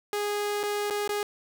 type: tone with dropouts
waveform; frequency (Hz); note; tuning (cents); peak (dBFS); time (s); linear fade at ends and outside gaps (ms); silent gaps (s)
sawtooth; 413; G#4; -10; -23; 0.13-1.23; 1; 0.631-0.635 / 0.901-0.907 / 1.077-1.092
effects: none